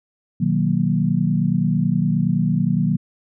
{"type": "chord", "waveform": "sine", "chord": "B major seventh", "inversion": "none", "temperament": "equal", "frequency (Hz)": [123.47, 155.56, 185, 233.1], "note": ["B2", "D#3", "F#3", "A#3"], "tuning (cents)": [0, 0, 0, 0], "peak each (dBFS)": [-25, -20, -20, -23], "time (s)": [0.4, 2.97], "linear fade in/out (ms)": 10, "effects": []}